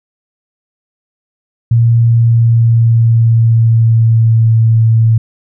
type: tone with pitch glide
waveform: sine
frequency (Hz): 116.54 to 112.9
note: A#2 to A2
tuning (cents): 0 to +45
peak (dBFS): -5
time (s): 1.71-5.18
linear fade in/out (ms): 5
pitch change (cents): -55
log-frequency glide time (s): 1.97-4.56
effects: none